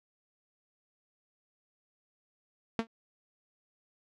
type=tone with exponential decay; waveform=sawtooth; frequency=227.1 Hz; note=A#3; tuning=45 cents flat; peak=-20 dBFS; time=2.79-2.87 s; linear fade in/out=0 ms; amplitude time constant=17 ms; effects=low-pass 4000 Hz 12 dB/octave